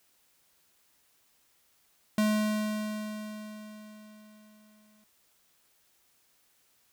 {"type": "tone with exponential decay", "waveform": "square", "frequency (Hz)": 213.1, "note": "G#3", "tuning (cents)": 45, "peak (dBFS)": -23, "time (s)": [2.18, 5.04], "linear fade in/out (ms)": 2, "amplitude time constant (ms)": 620, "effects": ["white hiss -68 dBFS RMS until 6.92 s"]}